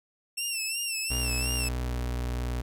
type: tone with vibrato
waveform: 15% pulse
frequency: 2700 Hz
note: E7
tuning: 41 cents sharp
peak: -22 dBFS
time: 0.37-1.69 s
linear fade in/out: 10 ms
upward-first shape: sine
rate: 2.8 Hz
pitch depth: 73 cents each way
type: tone with pitch glide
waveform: 35% pulse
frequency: 61.74 to 61.07 Hz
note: B1 to B1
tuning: 0 to -19 cents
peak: -27 dBFS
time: 1.1-2.62 s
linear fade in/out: 10 ms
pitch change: -19 cents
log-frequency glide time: 1.88-1.94 s
effects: none